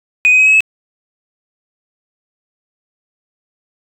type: tone with pitch steps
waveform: sine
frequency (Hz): 2489 / 2514 / 2538 / 2563 / 2589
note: D#7 / D#7 / D#7 / E7 / E7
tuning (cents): 0 / +17 / +34 / -49 / -32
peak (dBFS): -4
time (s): 0.25-0.605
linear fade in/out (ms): 0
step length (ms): 71
effects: tanh soft clip ceiling -4 dBFS